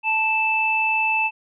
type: tone pair together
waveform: sine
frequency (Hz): 880 / 2637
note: A5 / E7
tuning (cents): 0 / 0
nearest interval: octave + perfect fifth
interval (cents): 1900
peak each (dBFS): -23 / -19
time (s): 0.03-1.31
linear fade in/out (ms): 50
effects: none